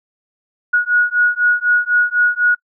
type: beating tone pair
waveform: sine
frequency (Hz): 1452 / 1456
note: F#6 / F#6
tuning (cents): -33 / -28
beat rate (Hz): 4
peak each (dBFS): -15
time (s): 0.73-2.55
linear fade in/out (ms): 10
effects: noise-tail reverb RT60 0.1 s tail -26 dB re dry